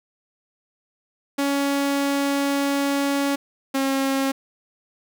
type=tone pair in turn; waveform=sawtooth; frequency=280.2 / 270.6 Hz; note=C#4 / C#4; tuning=+19 / -42 cents; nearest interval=minor second; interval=61 cents; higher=first; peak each=-16 dBFS; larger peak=neither; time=1.38-3.36 / 3.74-4.32 s; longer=first; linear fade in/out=10 ms; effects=none